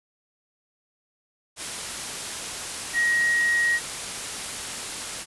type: tone in noise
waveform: sine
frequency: 1891 Hz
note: A#6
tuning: 24 cents sharp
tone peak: -19 dBFS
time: 2.93-3.8 s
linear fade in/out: 50 ms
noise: white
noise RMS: -32 dBFS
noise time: 1.56-5.26 s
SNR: +10 dB
effects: resampled to 24000 Hz